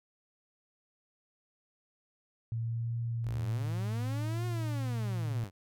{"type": "tone with vibrato", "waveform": "sine", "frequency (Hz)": 114.1, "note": "A#2", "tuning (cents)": -37, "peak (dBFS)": -31, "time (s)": [2.52, 5.44], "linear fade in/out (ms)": 0, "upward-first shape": "triangle", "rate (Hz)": 0.53, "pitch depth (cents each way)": 45}
{"type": "linear two-way sweep", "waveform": "sawtooth", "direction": "up then down", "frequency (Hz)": [35.08, 362.7, 88.6], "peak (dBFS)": -36, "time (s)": [3.23, 5.51], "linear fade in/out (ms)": 50, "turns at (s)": 4.46}
{"effects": []}